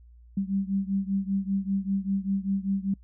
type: beating tone pair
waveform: sine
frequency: 193.6 / 198.7 Hz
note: G3 / G3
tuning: -21 / +24 cents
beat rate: 5.1 Hz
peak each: -27 / -29 dBFS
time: 0.37-2.94 s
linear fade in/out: 5 ms
effects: noise-tail reverb RT60 0.1 s tail -26 dB re dry + added 59 Hz sine -49 dBFS peak until 3.03 s